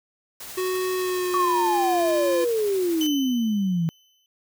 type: noise with tremolo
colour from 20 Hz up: white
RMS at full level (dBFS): -37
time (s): 0.4-3.07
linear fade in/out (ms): 5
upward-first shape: triangle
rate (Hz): 12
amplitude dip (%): 25
type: tone with pitch glide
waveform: square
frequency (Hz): 370 to 345.2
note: F#4 to F4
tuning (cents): 0 to -20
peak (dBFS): -24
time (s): 0.57-2.45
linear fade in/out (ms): 10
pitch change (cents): -120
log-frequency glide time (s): 0.94-1.93
type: exponential sweep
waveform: sine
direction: down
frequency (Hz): 1144 to 159.7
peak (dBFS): -20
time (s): 1.34-3.89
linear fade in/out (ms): 0
type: tone with exponential decay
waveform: 35% pulse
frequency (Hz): 3031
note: F#7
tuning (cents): +41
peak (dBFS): -23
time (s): 3.01-4.26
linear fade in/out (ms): 1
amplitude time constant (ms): 270
effects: none